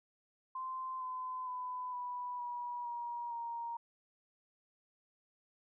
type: tone with pitch steps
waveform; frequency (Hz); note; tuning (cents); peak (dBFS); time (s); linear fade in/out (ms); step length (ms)
sine; 1038 / 1020.2 / 1002.6 / 985.4 / 968.5 / 951.9 / 935.5; C6 / C6 / B5 / B5 / B5 / A#5 / A#5; -14 / -44 / +26 / -4 / -34 / +36 / +6; -38; 0.55-3.77; 5; 460
effects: none